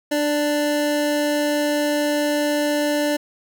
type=tone pair together; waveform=square; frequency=295.9 / 587.3 Hz; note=D4 / D5; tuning=+13 / 0 cents; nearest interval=octave; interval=1187 cents; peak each=-22 / -22 dBFS; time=0.11-3.17 s; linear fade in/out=10 ms; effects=none